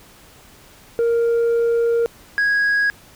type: tone pair in turn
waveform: sine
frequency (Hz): 466.2 / 1653.7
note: A#4 / G#6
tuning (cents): 0 / -8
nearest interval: octave + minor seventh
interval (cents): 2192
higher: second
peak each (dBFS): -12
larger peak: neither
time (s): 0.99-2.06 / 2.38-2.9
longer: first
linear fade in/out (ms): 0
effects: tanh soft clip ceiling -14 dBFS + pink hiss -47 dBFS RMS until 3.15 s